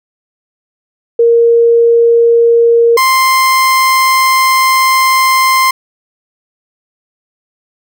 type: tone pair in turn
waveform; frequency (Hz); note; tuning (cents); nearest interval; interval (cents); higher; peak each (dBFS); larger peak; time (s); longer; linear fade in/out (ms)
sine / 30% pulse; 466.5 / 1047.3; A#4 / C6; +1 / +1; octave + major second; 1400; second; -4; neither; 1.19-2.97 / 2.97-5.71; second; 5
effects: none